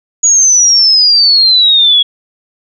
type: exponential sweep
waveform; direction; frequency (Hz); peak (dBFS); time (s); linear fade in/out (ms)
sine; down; 6800 to 3322; -4; 0.23-2.03; 10
effects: none